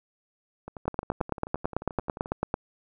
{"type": "two click trains", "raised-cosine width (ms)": 1, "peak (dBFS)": [-11, -24], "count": [16, 19], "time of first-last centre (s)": [[0.88, 2.541], [0.68, 2.259]], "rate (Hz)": [9.03, 11.4], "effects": []}